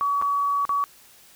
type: tone with dropouts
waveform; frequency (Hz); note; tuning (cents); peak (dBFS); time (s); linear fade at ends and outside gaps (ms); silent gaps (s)
sine; 1134; C#6; +39; -20; 0.01-0.84; 0; 0.215-0.223 / 0.652-0.693
effects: white hiss -52 dBFS RMS until 1.35 s